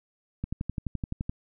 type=click train; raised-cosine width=5 ms; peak=-18 dBFS; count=11; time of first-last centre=0.44-1.295 s; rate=11.7 Hz; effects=none